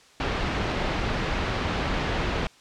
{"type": "low-pass noise", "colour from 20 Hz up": "pink", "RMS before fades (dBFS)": -27, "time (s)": [0.2, 2.47], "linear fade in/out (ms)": 2, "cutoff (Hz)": 3300, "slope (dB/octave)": 12, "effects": ["white hiss -54 dBFS RMS until 2.6 s", "low-pass 6000 Hz 12 dB/octave"]}